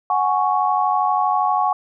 sine chord, F# suspended second, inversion none, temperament just, 740 / 832.5 / 1110 Hz, F#5 / G#5 / C#6, 0 / +4 / +2 cents, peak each -20 dBFS, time 0.1-1.73 s, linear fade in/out 2 ms, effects none

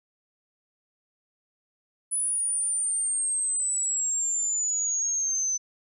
sine exponential sweep, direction down, 10000 to 6080 Hz, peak -24 dBFS, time 2.11-5.58 s, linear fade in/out 20 ms, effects none

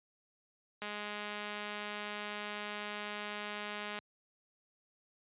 click train, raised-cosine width 0.3 ms, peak -25 dBFS, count 660, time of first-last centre 0.82-3.988 s, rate 208 Hz, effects high-pass 100 Hz 12 dB/octave + resampled to 8000 Hz

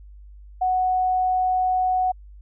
sine tone, 740 Hz, F#5, in tune, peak -18 dBFS, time 0.61-2.12 s, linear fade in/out 10 ms, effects added 50 Hz sine -41 dBFS peak until 2.41 s

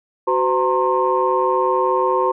sine tone cluster, 373.7 / 510 / 919 / 1064 Hz, F#4 / C5 / A#5 / C6, +17 / -44 / -25 / +29 cents, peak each -20 dBFS, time 0.27-2.32 s, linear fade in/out 10 ms, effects tanh soft clip ceiling -4 dBFS

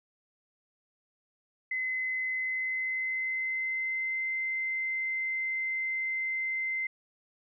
sine tone with pitch glide, 2040 to 2074 Hz, C7 to C7, -44 to -16 cents, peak -29 dBFS, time 1.71-6.87 s, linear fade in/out 5 ms, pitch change +28 cents, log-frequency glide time 2.34-4.31 s, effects none

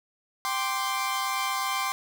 sawtooth chord, G suspended fourth, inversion none, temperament equal, 784 / 1046.5 / 1174.7 Hz, G5 / C6 / D6, 0 / 0 / 0 cents, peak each -29 / -25 / -29 dBFS, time 0.45-1.92 s, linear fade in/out 0 ms, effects none

